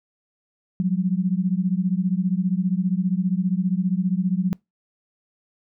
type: beating tone pair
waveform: sine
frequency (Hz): 178.2 / 193.2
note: F3 / G3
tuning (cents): +35 / -25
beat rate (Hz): 15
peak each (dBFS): -21 / -23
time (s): 0.8-4.53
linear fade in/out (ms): 0
effects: noise-tail reverb RT60 0.2 s tail -25 dB re dry